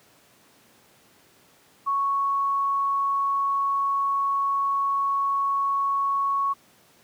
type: tone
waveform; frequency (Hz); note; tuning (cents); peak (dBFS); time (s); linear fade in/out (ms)
sine; 1108.7; C#6; 0; -21; 1.86-6.54; 20
effects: pink hiss -57 dBFS RMS until 7.03 s + high-pass 150 Hz 12 dB/octave